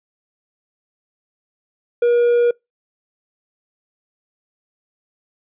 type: tone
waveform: triangle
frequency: 478 Hz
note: A#4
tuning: 43 cents sharp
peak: -10 dBFS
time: 2.02-2.51 s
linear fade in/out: 5 ms
effects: noise-tail reverb RT60 0.2 s tail -26 dB re dry + resampled to 8000 Hz